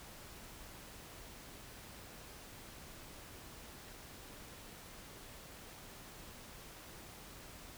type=silence; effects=pink hiss -53 dBFS RMS until 7.77 s